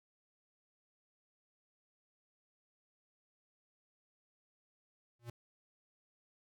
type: tone with exponential growth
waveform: square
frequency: 118.7 Hz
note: A#2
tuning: 32 cents sharp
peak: -40 dBFS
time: 5.19-5.3 s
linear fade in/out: 5 ms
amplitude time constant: 23 ms
effects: none